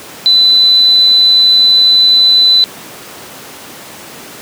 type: tone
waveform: sine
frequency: 4004 Hz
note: B7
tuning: 23 cents sharp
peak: -4 dBFS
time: 0.26-2.64 s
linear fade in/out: 0 ms
effects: pink hiss -30 dBFS RMS until 4.41 s + high-pass 200 Hz 12 dB/octave